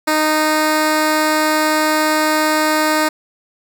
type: tone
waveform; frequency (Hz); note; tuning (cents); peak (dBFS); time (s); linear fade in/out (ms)
10% pulse; 308.8; D#4; -13; -5; 0.07-3.09; 10
effects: none